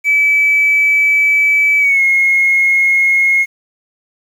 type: tone with pitch glide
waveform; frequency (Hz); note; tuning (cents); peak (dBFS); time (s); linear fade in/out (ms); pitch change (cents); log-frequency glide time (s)
triangle; 2300 to 2158; D7 to C#7; -37 to -47; -5; 0.04-3.46; 50; -110; 1.79-2.02
effects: tanh soft clip ceiling -6 dBFS + 7-bit